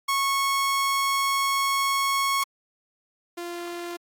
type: tone pair in turn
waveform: sawtooth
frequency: 1100 / 346.5 Hz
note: C#6 / F4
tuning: -14 / -14 cents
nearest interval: octave + minor sixth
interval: 2000 cents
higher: first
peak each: -18 / -28 dBFS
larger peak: first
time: 0.08-2.44 / 3.37-3.97 s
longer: first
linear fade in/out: 10 ms
effects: AAC 64 kbps